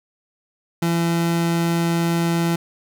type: tone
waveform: 30% pulse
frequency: 168.6 Hz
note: E3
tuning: 39 cents sharp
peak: -15 dBFS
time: 0.82-2.56 s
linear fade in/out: 5 ms
effects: none